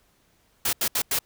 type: noise bursts at uneven times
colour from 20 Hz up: white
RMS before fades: -24 dBFS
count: 4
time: 0.65-0.73 / 0.81-0.88 / 0.95-1.02 / 1.11-1.19 s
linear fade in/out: 5 ms
effects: pink hiss -64 dBFS RMS until 1.25 s